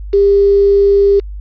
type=tone with quantisation; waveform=sine; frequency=400 Hz; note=G4; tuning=35 cents sharp; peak=-6 dBFS; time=0.13-1.2 s; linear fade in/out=10 ms; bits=5; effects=added 50 Hz sine -23 dBFS peak until 1.4 s + resampled to 11025 Hz